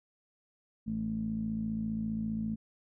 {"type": "tone with low-pass filter", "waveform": "15% pulse", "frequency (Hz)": 55, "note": "A1", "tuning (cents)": 0, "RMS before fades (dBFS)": -34, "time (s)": [0.86, 2.56], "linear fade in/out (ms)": 20, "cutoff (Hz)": 220, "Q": 9, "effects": []}